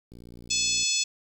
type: click train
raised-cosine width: 3 ms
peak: -34 dBFS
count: 43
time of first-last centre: 0.12-0.829 s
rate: 59.2 Hz
type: harmonic tone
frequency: 863 Hz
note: A5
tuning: 34 cents flat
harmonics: 3 / 4 / 5 / 6 / 7 / 8 / 9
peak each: -31 / -31 / -31 / -31 / -31 / -31 / -31 dBFS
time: 0.5-1.04 s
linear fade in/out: 10 ms
effects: 9-bit